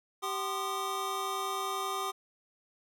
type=tone cluster; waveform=square; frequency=389.2 / 765 / 1050 / 1218 Hz; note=G4 / G5 / C6 / D#6; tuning=-12 / -42 / +6 / -37 cents; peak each=-40 / -40 / -40 / -36 dBFS; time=0.22-2.12 s; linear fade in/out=20 ms; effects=none